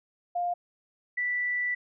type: tone pair in turn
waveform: sine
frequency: 704 / 1969.5 Hz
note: F5 / B6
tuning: +14 / -5 cents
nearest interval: octave + tritone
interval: 1781 cents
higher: second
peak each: -26 dBFS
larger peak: neither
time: 0.35-0.54 / 1.17-1.75 s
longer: second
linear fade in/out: 10 ms
effects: none